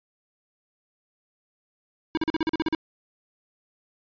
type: tone bursts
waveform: square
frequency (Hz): 320.6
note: E4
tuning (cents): -48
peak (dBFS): -22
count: 10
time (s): 2.15-2.749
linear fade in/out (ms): 0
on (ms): 23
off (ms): 41
effects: resampled to 11025 Hz